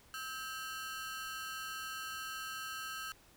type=ring-modulated tone; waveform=sawtooth; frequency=1439 Hz; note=F#6; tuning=49 cents flat; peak=-34 dBFS; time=0.14-3.12 s; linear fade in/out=0 ms; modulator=143 Hz; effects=pink hiss -63 dBFS RMS until 3.36 s